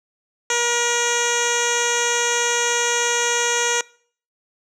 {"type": "tone with low-pass filter", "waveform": "10% pulse", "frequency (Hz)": 476.8, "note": "A#4", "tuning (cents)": 39, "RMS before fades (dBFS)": -20, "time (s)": [0.5, 3.81], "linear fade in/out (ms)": 2, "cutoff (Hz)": 6400, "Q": 3.6, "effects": ["noise-tail reverb RT60 0.5 s tail -23 dB re dry"]}